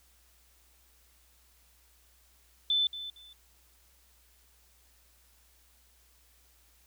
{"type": "tone with echo", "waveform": "sine", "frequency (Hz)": 3520, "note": "A7", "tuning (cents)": 0, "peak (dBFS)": -24, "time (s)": [2.7, 2.87], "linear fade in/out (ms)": 2, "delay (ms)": 230, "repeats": 2, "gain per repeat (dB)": -13, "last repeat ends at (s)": 3.33, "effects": ["added 60 Hz sine -65 dBFS peak until 6.86 s", "white hiss -65 dBFS RMS until 6.86 s"]}